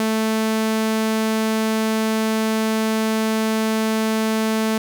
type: tone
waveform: sawtooth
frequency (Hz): 220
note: A3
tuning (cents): 0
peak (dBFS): -14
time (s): 0-4.78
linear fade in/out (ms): 2
effects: none